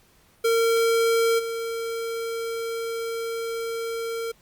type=tone with level steps; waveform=square; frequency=458.2 Hz; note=A#4; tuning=30 cents flat; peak=-19 / -28 dBFS; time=0.44-4.32 s; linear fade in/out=10 ms; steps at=1.38 s; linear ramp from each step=20 ms; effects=pink hiss -59 dBFS RMS until 4.41 s + Opus 48 kbps